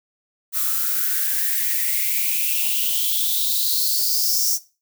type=noise with high-pass filter sweep; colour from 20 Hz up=violet; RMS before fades=-21 dBFS; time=0.52-4.59 s; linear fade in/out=50 ms; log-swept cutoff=1200 to 5800 Hz; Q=7.9; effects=noise-tail reverb RT60 0.3 s tail -17 dB re dry